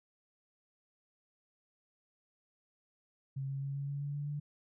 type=tone with pitch steps; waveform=sine; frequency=135.6 / 137.1 / 138.61 / 140.14 / 141.69 / 143.25 / 144.83 / 146.43 Hz; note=C#3 / C#3 / C#3 / C#3 / C#3 / D3 / D3 / D3; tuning=-38 / -19 / 0 / +19 / +38 / -43 / -24 / -5 cents; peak=-35 dBFS; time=3.36-4.4 s; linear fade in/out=10 ms; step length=130 ms; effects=none